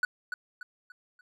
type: tone with echo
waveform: triangle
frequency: 1480 Hz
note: F#6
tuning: in tune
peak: -21 dBFS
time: 0.03-0.05 s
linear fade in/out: 2 ms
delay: 290 ms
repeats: 4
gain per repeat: -8 dB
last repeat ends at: 1.21 s
effects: none